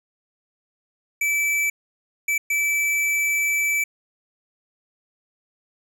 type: tone bursts at uneven times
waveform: square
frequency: 2313 Hz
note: D7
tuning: 27 cents flat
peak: -20 dBFS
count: 3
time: 1.21-1.7 / 2.28-2.38 / 2.5-3.84 s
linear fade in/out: 5 ms
effects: none

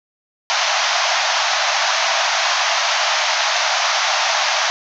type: band-pass noise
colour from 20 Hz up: pink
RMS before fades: -18 dBFS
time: 0.5-4.7 s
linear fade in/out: 0 ms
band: 620 to 6500 Hz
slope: 96 dB/octave
effects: none

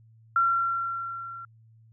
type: tone with level ramp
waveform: sine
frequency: 1366 Hz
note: F6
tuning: 39 cents flat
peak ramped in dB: -18 to -38 dBFS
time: 0.36-1.45 s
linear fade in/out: 2 ms
effects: added 112 Hz sine -53 dBFS peak until 1.92 s

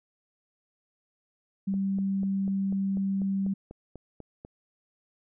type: tone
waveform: sine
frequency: 194.8 Hz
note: G3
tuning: 11 cents flat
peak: -25 dBFS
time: 1.67-3.54 s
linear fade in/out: 10 ms
type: click train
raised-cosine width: 2 ms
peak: -29 dBFS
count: 12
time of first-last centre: 1.74-4.449 s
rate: 4.06 Hz
effects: none

